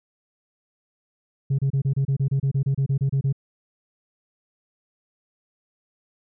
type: tone bursts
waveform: sine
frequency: 136.6 Hz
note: C#3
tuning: 25 cents flat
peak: -16 dBFS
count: 16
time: 1.5-3.327 s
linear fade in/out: 10 ms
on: 87 ms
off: 29 ms
effects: tanh soft clip ceiling -17 dBFS